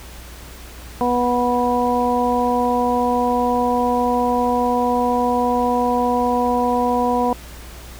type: harmonic tone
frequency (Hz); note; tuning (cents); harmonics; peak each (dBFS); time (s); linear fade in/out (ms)
244.9; B3; -14; 1 / 2 / 3 / 4; -21 / -21 / -21 / -21; 1.01-7.33; 0
effects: added 60 Hz sine -37 dBFS peak until 7.99 s + pink hiss -40 dBFS RMS until 7.99 s